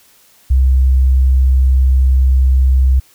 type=tone; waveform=sine; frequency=65.2 Hz; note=C2; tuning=5 cents flat; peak=-7 dBFS; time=0.5-3 s; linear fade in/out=10 ms; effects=white hiss -49 dBFS RMS until 3.14 s